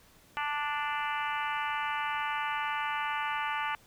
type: harmonic tone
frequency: 293.7 Hz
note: D4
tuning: in tune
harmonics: 3 / 4 / 5 / 6 / 7 / 8 / 9 / 10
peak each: -34 / -36 / -38 / -40 / -41 / -42 / -43 / -44 dBFS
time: 0.37-3.75 s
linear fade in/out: 0 ms
effects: pink hiss -60 dBFS RMS until 3.86 s